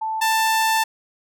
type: tone pair in turn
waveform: sine / sawtooth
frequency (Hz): 880 / 886.6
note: A5 / A5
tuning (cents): 0 / +13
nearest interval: unison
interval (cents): 13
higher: second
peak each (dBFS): -22 / -13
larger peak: second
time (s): 0.01-0.21 / 0.21-0.84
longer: second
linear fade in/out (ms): 10
effects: none